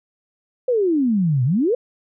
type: exponential two-way sweep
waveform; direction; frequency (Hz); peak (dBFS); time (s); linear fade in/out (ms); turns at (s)
sine; down then up; 523.3 to 119.3 to 523.3; -15; 0.68-1.75; 5; 1.44
effects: none